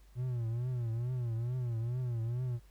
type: tone with vibrato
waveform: triangle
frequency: 120 Hz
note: B2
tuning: 49 cents flat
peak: -30 dBFS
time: 0.15-2.6 s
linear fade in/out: 50 ms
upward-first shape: triangle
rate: 2.3 Hz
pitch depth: 130 cents each way
effects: added 50 Hz sine -56 dBFS peak until 2.7 s + pink hiss -68 dBFS RMS until 2.7 s